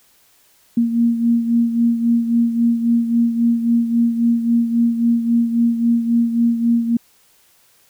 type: beating tone pair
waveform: sine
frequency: 233.1 / 236.8 Hz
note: A#3 / A#3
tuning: 0 / +27 cents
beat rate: 3.7 Hz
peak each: -14 / -21 dBFS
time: 0.77-6.97 s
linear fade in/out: 5 ms
effects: white hiss -55 dBFS RMS until 7.89 s